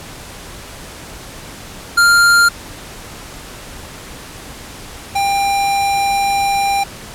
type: tone pair in turn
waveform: square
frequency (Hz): 1397 / 795.9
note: F6 / G5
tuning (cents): 0 / +26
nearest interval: minor seventh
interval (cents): 974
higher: first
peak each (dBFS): -8 / -14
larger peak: first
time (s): 1.97-2.49 / 5.15-6.84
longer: second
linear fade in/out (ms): 10
effects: pink hiss -33 dBFS RMS until 7.14 s + low-pass 12000 Hz 12 dB/octave